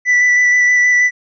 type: tone with vibrato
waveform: triangle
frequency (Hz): 1975.5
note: B6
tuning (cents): 0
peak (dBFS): -7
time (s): 0.05-1.11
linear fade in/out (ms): 50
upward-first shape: square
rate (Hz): 6.3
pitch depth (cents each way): 10
effects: resampled to 16000 Hz